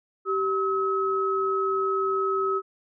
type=tone pair together; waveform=sine; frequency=387 / 1284 Hz; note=G4 / E6; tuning=-22 / -46 cents; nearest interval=octave + major sixth; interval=2076 cents; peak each=-25 dBFS; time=0.25-2.62 s; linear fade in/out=50 ms; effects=none